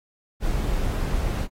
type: noise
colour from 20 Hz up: brown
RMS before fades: -24 dBFS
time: 0.4-1.48 s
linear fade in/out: 50 ms
effects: AAC 48 kbps